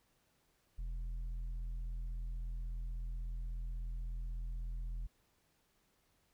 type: tone with tanh clipping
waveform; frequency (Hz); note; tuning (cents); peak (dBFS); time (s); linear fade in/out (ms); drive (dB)
sine; 41.82; E1; +26; -39; 0.78-5.07; 10; 5
effects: pink hiss -75 dBFS RMS until 6.33 s